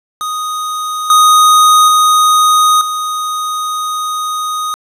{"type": "tone with level steps", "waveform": "square", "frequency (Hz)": 1244.5, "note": "D#6", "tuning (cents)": 0, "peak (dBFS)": [-17, -5, -7, -16], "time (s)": [0.21, 4.74], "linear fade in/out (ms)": 0, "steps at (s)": [1.1, 1.88, 2.81], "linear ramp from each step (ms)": 2, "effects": ["resampled to 32000 Hz", "7-bit"]}